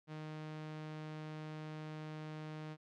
sawtooth tone, 154.7 Hz, D#3, 10 cents flat, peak -40 dBFS, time 0.07-2.77 s, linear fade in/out 50 ms, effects low-pass 4000 Hz 12 dB/octave

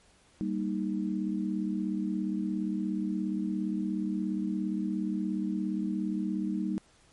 sine chord, Eb major, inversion first, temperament equal, 196 / 233.1 / 311.1 Hz, G3 / Bb3 / Eb4, 0 / 0 / 0 cents, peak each -31 / -35 / -33 dBFS, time 0.41-6.78 s, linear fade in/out 0 ms, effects pink hiss -62 dBFS RMS until 7.12 s + MP3 48 kbps

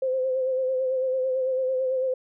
sine tone with vibrato, 519 Hz, C5, 14 cents flat, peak -22 dBFS, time 0.02-2.14 s, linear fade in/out 5 ms, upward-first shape sine, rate 9 Hz, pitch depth 35 cents each way, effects none

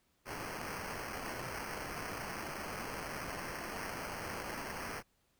white noise with sample-and-hold, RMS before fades -42 dBFS, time 0.25-5.03 s, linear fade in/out 50 ms, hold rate 3675 Hz, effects pink hiss -75 dBFS RMS until 5.39 s

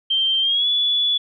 sine tone with pitch glide, 3144 to 3429 Hz, G7 to A7, +4 to -45 cents, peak -16 dBFS, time 0.1-1.18 s, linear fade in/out 10 ms, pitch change +151 cents, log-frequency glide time 0.41-0.68 s, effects none

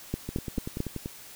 two click trains, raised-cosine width 3 ms, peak -15 / -20 dBFS, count 4 / 9, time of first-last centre 0.14-0.804 / 0.29-1.059 s, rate 4.52 / 10.4 Hz, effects white hiss -47 dBFS RMS until 1.35 s

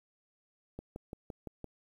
click train, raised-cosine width 2 ms, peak -28 dBFS, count 6, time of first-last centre 0.79-1.643 s, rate 5.86 Hz, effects 10-bit

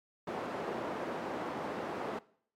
white band-pass noise, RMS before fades -38 dBFS, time 0.27-2.19 s, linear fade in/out 5 ms, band 210 to 780 Hz, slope 12 dB/octave, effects noise-tail reverb RT60 0.6 s tail -21 dB re dry + MP3 96 kbps

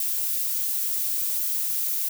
violet noise with ADSR envelope, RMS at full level -23 dBFS, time 0-2.09 s, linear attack 4 ms, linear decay 3 ms, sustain -3 dB, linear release 8 ms, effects none

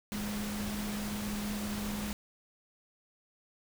sine tone in noise, 207.7 Hz, G#3, in tune, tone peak -35 dBFS, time 0.12-2.13 s, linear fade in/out 0 ms, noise pink, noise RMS -40 dBFS, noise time 0.12-2.13 s, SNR +2 dB, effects none

